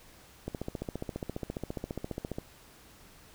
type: click train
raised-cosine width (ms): 2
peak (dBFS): -21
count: 29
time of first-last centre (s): 0.48-2.385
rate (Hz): 14.7
effects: pink hiss -56 dBFS RMS until 3.34 s